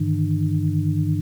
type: tone cluster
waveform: sine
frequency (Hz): 99.8 / 150.2 / 159.2 / 300.8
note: G2 / D3 / D#3 / D4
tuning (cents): +32 / +39 / +40 / +42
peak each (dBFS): -23 / -23 / -23 / -27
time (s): 0-1.21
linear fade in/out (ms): 10
effects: 8-bit